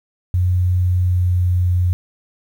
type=tone with pitch glide; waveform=sine; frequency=90.4 to 89.46 Hz; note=F#2 to F2; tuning=-40 to +42 cents; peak=-13 dBFS; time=0.34-1.93 s; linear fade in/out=0 ms; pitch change=-18 cents; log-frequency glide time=1.04-1.68 s; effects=8-bit